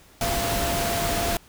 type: tone in noise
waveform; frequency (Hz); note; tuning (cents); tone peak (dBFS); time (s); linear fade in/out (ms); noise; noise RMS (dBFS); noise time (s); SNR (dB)
sine; 687; F5; -29; -27; 0.21-1.37; 2; pink; -26; 0.21-1.37; -4
effects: pink hiss -53 dBFS RMS until 1.48 s